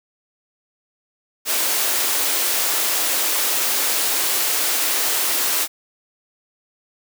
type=high-pass noise; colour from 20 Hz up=white; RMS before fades=-20 dBFS; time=1.45-5.68 s; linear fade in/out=50 ms; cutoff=290 Hz; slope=24 dB/octave; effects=none